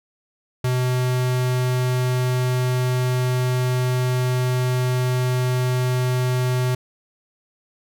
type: tone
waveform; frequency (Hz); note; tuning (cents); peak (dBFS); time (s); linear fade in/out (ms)
square; 126.3; B2; +39; -19; 0.64-6.75; 5
effects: none